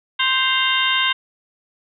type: harmonic tone with a mistuned harmonic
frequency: 523.3 Hz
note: C5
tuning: in tune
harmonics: 2 / 3 / 4 / 5 / 6 / 7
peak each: -23 / -23 / -23 / -23 / -23 / -23 dBFS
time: 0.19-1.13 s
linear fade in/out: 10 ms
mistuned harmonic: 5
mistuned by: +110 cents
effects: none